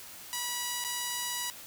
5% pulse tone with dropouts, 973 Hz, B5, 26 cents flat, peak -20 dBFS, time 0.33-1.5 s, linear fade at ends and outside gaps 0 ms, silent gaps 0.84-0.847 s, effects white hiss -47 dBFS RMS until 1.66 s

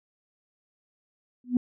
sine tone with exponential growth, 246.9 Hz, B3, in tune, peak -15 dBFS, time 1.44-1.57 s, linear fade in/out 2 ms, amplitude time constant 28 ms, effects tanh soft clip ceiling -11 dBFS

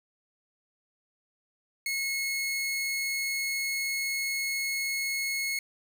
sawtooth tone, 2177 Hz, C#7, 32 cents flat, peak -25 dBFS, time 1.86-5.59 s, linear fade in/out 2 ms, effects 10-bit

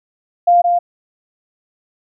sine tone with echo, 699 Hz, F5, 1 cent sharp, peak -7 dBFS, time 0.47-0.62 s, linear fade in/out 10 ms, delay 170 ms, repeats 1, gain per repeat -4 dB, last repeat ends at 0.79 s, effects none

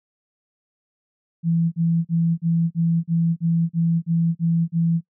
sine tone bursts, 166.8 Hz, E3, 21 cents sharp, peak -16 dBFS, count 11, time 1.43-5.01 s, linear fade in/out 50 ms, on 290 ms, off 39 ms, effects noise-tail reverb RT60 0.1 s tail -22 dB re dry

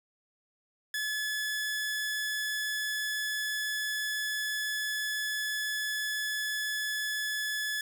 sawtooth tone, 1714 Hz, A6, 46 cents flat, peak -27 dBFS, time 0.94-7.81 s, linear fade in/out 2 ms, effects none

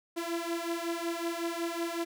sawtooth beating tone pair, 334.8 / 340.2 Hz, E4 / F4, +27 / -45 cents, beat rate 5.4 Hz, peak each -31 dBFS, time 0.16-2.05 s, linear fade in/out 20 ms, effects none

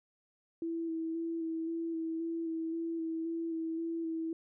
sine tone with vibrato, 328.3 Hz, E4, 7 cents flat, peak -33 dBFS, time 0.62-4.33 s, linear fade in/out 2 ms, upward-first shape square, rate 1.9 Hz, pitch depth 17 cents each way, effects none

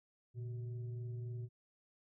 sine tone with frequency modulation, 116.7 Hz, A#2, 2 cents sharp, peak -40 dBFS, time 0.34-1.49 s, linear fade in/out 50 ms, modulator 257 Hz, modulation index 0.37, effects none

